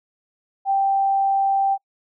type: tone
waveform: sine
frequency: 784 Hz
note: G5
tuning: in tune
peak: -16 dBFS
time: 0.65-1.78 s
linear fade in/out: 50 ms
effects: noise-tail reverb RT60 0.1 s tail -26 dB re dry